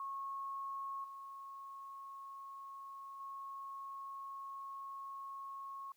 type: tone with level steps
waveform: sine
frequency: 1094 Hz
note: C#6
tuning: 23 cents flat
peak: -40 / -47 / -44 dBFS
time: 0-5.92 s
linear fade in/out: 2 ms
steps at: 1.04 / 3.2 s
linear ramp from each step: 2 ms
effects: white hiss -75 dBFS RMS until 5.96 s